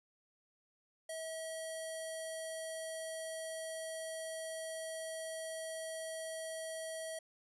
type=tone with low-pass filter; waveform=square; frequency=644 Hz; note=E5; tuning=41 cents flat; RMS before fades=-43 dBFS; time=1.09-7.19 s; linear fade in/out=5 ms; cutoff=10000 Hz; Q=4.4; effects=none